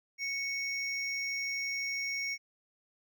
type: tone pair together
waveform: triangle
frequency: 2217 / 5586 Hz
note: C#7 / F8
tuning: 0 / -1 cents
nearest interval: octave + major third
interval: 1599 cents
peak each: -32 / -37 dBFS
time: 0.18-2.38 s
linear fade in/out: 50 ms
effects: none